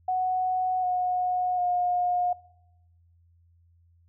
sine tone with pitch steps, 740 / 727.7 / 715.6 Hz, F#5 / F#5 / F5, 0 / -29 / +42 cents, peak -23 dBFS, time 0.08-2.33 s, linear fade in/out 5 ms, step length 750 ms, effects noise-tail reverb RT60 0.9 s tail -23 dB re dry + added 85 Hz sine -58 dBFS peak until 4.08 s

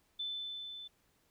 sine tone with level ramp, 3520 Hz, A7, in tune, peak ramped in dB -35 to -45 dBFS, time 0.19-0.88 s, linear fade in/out 10 ms, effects pink hiss -73 dBFS RMS until 1.3 s

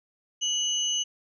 sine tone pair together, 2938 / 6225 Hz, F#7 / G8, -13 / -13 cents, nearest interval octave + minor second, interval 1300 cents, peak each -26 / -29 dBFS, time 0.41-1.04 s, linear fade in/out 20 ms, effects none

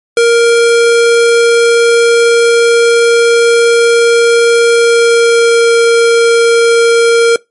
square tone with pitch glide, 467.6 to 464.9 Hz, A#4 to A#4, +5 to -5 cents, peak -5 dBFS, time 0.17-7.36 s, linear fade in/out 2 ms, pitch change -10 cents, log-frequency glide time 4.71-5.77 s, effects noise-tail reverb RT60 0.2 s tail -23 dB re dry + MP3 48 kbps

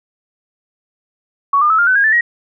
sine tone with pitch steps, 1120 / 1207.3 / 1301.5 / 1403 / 1512.4 / 1630.3 / 1757.5 / 1894.5 Hz, C#6 / D6 / E6 / F6 / F#6 / G#6 / A6 / A#6, +18 / +47 / -22 / +8 / +38 / -33 / -2 / +27 cents, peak -9 dBFS, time 1.53-2.21 s, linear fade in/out 5 ms, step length 85 ms, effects none

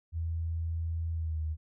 sine tone with pitch glide, 82.41 to 78.33 Hz, E2 to D#2, 0 to +12 cents, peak -30 dBFS, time 0.12-1.57 s, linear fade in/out 50 ms, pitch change -88 cents, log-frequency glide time 1.13-1.4 s, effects none

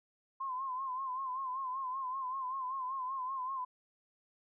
sine tone with vibrato, 1044 Hz, C6, 4 cents flat, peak -35 dBFS, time 0.4-3.65 s, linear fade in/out 10 ms, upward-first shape sine, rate 5.2 Hz, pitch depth 72 cents each way, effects none

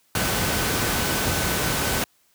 sine tone in noise, 1513 Hz, F#6, 38 cents sharp, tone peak -34 dBFS, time 0.15-2.04 s, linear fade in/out 2 ms, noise pink, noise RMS -23 dBFS, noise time 0.15-2.04 s, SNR -14 dB, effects white hiss -63 dBFS RMS until 2.34 s + high-pass 60 Hz 12 dB/octave

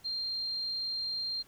sine tone, 4186 Hz, C8, in tune, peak -32 dBFS, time 0.04-1.43 s, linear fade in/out 20 ms, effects pink hiss -61 dBFS RMS until 1.47 s

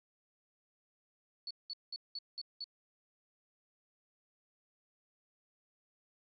sine tone bursts, 4435 Hz, C#8, in tune, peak -39 dBFS, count 6, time 1.47-2.642 s, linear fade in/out 2 ms, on 37 ms, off 190 ms, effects none

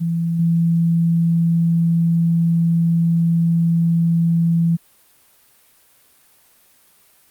sine tone with level steps, 167.4 Hz, E3, 27 cents sharp, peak -17 / -13 dBFS, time 0-4.77 s, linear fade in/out 20 ms, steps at 0.39 s, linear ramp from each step 5 ms, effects white hiss -54 dBFS RMS until 7.3 s + Opus 32 kbps

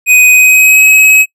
square tone with pitch glide, 2500 to 2553 Hz, D#7 to D#7, +8 to +44 cents, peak -3 dBFS, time 0.06-1.26 s, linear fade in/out 50 ms, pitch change +36 cents, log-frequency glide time 0.31-0.84 s, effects noise-tail reverb RT60 0.1 s tail -25 dB re dry

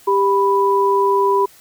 sine tone pair together, 395.9 / 987.8 Hz, G4 / B5, +17 / 0 cents, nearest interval octave + major third, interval 1583 cents, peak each -15 dBFS, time 0.07-1.46 s, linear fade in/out 10 ms, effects white hiss -47 dBFS RMS until 1.6 s

